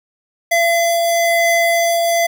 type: tone pair together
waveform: square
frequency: 678 / 2035 Hz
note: E5 / C7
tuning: +49 / -49 cents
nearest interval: octave + perfect fifth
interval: 1902 cents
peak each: -14 / -20 dBFS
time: 0.51-2.27 s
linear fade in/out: 10 ms
effects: none